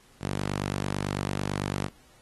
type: tone with high-pass filter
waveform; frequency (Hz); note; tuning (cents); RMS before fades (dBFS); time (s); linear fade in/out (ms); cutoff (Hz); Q
sawtooth; 49; G1; 0; -31; 0.2-1.9; 50; 130; 1
effects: pink hiss -59 dBFS RMS until 2.21 s + AAC 32 kbps